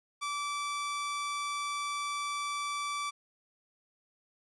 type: tone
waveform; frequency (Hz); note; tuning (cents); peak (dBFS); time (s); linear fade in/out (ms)
sawtooth; 1160; D6; -22; -29; 0.21-3.11; 20
effects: resampled to 24000 Hz